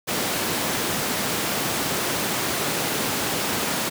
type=high-pass noise; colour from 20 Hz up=pink; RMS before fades=-25 dBFS; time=0.07-3.9 s; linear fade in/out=20 ms; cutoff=170 Hz; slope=12 dB/octave; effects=none